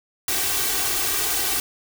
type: noise with comb filter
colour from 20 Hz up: white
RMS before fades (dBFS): -23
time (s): 0.28-1.6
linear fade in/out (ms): 2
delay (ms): 2.6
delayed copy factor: +1
effects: none